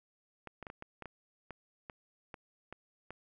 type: clicks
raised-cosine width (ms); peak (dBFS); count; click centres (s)
0.5; -29; 12; 0.473 / 0.627 / 0.668 / 0.701 / 0.824 / 1.023 / 1.057 / 1.507 / 1.898 / 2.342 / 2.726 / 3.106
effects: none